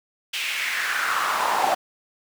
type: noise with high-pass filter sweep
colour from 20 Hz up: brown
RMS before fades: -24 dBFS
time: 0.33-1.75 s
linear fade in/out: 10 ms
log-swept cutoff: 2800 to 720 Hz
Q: 3.3
effects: none